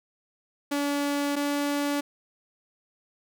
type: tone pair in turn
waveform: sawtooth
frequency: 286.1 / 287.5 Hz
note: D4 / D4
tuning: -45 / -37 cents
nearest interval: unison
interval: 8 cents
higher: second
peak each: -21 dBFS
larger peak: neither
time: 0.71-1.36 / 1.36-2.01 s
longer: neither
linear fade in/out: 10 ms
effects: none